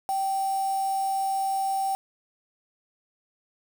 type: tone with quantisation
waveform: sine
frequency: 777 Hz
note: G5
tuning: 16 cents flat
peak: -24 dBFS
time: 0.09-1.95 s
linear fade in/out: 0 ms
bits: 6
effects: none